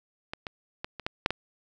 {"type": "clicks", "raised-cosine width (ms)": 0.3, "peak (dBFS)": [-18, -19, -17, -22, -13, -6, -12], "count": 7, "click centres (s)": [0.335, 0.468, 0.845, 0.997, 1.065, 1.261, 1.306], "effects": []}